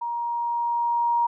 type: tone with level ramp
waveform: sine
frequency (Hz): 944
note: A#5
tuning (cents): +22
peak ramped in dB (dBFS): -26 to -18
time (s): 0.01-1.27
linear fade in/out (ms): 10
effects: none